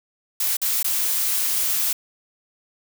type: noise with dropouts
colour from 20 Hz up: blue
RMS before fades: -22 dBFS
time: 0.4-1.93 s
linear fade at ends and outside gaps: 5 ms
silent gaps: 0.569-0.616 / 0.83-0.844 s
effects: none